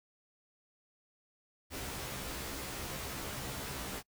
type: noise with comb filter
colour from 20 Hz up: pink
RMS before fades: -41 dBFS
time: 1.7-4.03 s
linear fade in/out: 50 ms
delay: 15 ms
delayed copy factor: +0.95
effects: noise-tail reverb RT60 0.1 s tail -26 dB re dry